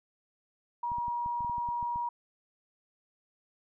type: tone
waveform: sine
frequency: 955 Hz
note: A#5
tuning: 42 cents sharp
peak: -30 dBFS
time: 0.83-2.09 s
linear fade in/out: 5 ms
type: clicks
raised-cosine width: 5 ms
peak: -34 dBFS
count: 11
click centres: 0.918 / 0.984 / 1.082 / 1.261 / 1.407 / 1.447 / 1.497 / 1.582 / 1.688 / 1.828 / 1.959 s
effects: none